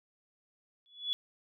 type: tone with exponential growth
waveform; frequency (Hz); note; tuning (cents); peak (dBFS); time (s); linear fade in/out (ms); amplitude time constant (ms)
sine; 3412; G#7; +46; -26; 0.86-1.13; 0; 58
effects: none